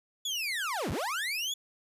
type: linear two-way sweep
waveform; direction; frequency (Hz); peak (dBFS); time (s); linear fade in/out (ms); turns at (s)
30% pulse; down then up; 3476 to 58.27 to 3476; -28; 0.25-1.54; 5; 0.91
effects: resampled to 32000 Hz